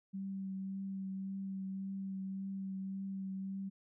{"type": "tone with vibrato", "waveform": "sine", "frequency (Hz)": 192.9, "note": "G3", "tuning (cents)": -28, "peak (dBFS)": -38, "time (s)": [0.13, 3.7], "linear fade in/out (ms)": 20, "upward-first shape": "triangle", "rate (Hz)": 1.8, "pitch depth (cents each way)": 18, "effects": []}